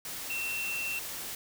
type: tone in noise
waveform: sine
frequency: 2700 Hz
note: E7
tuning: 41 cents sharp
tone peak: -32 dBFS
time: 0.3-0.99 s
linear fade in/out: 2 ms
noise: white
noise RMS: -39 dBFS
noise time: 0.05-1.35 s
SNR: +4 dB
effects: none